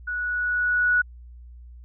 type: tone with level ramp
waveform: sine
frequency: 1468 Hz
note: F#6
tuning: 14 cents flat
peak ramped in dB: -26 to -16 dBFS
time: 0.07-1.02 s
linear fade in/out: 10 ms
effects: added 60 Hz sine -41 dBFS peak until 1.84 s